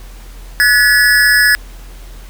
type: tone with amplitude modulation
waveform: square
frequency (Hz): 1704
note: G#6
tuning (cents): +44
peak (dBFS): -4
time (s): 0.6-1.55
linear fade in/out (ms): 0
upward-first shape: sine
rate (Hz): 235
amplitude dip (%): 85
effects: added 42 Hz sine -30 dBFS peak until 2.29 s + pink hiss -41 dBFS RMS until 2.29 s